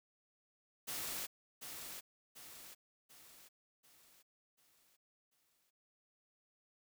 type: noise with echo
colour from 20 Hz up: white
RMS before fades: -42 dBFS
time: 0.87-1.27 s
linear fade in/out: 20 ms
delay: 740 ms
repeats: 6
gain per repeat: -6 dB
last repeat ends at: 5.71 s
effects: none